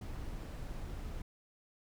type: noise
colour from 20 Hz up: brown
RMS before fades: -42 dBFS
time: 0.01-1.22 s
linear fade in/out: 5 ms
effects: none